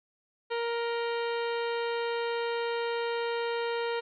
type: harmonic tone with a mistuned harmonic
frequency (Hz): 468.2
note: A#4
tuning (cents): +8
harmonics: 1 / 2 / 3 / 4 / 5 / 6 / 7 / 8 / 9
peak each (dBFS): -30 / -36 / -40 / -42 / -44 / -46 / -47 / -48 / -49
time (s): 0.5-4.01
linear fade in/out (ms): 20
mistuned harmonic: 7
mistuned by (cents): -76
effects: none